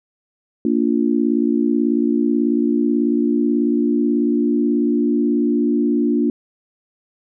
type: chord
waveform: sine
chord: Bb major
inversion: none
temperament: just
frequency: 233.1 / 291.4 / 349.6 Hz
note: Bb3 / D4 / F4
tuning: 0 / -13 / +2 cents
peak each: -18 / -18 / -21 dBFS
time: 0.65-6.3 s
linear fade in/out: 2 ms
effects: none